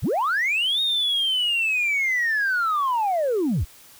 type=linear two-way sweep; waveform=sine; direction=up then down; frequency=47 to 3739 to 47 Hz; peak=-18 dBFS; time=0.02-3.65 s; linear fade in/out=20 ms; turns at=0.81 s; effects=tanh soft clip ceiling -17 dBFS + white hiss -49 dBFS RMS until 3.99 s